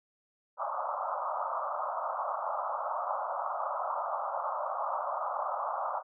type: band-pass noise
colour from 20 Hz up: white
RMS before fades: -34 dBFS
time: 0.57-6.03 s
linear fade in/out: 50 ms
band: 560 to 1300 Hz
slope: 96 dB/octave
effects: none